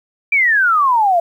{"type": "exponential sweep", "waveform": "sine", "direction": "down", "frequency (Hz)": [2380, 662], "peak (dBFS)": -10, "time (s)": [0.32, 1.2], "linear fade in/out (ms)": 5, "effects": ["8-bit"]}